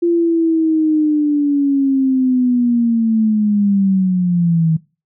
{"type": "linear sweep", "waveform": "sine", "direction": "down", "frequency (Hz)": [344.9, 158.4], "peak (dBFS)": -11, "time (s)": [0.02, 4.77], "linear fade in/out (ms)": 10, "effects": ["noise-tail reverb RT60 0.3 s tail -21 dB re dry"]}